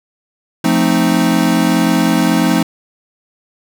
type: chord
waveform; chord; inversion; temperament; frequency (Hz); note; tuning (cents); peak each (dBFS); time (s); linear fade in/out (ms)
square; F dominant seventh; none; equal; 174.61 / 220 / 261.6 / 311.1; F3 / A3 / C4 / Eb4; 0 / 0 / 0 / 0; -17; 0.64-2.63; 5
effects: none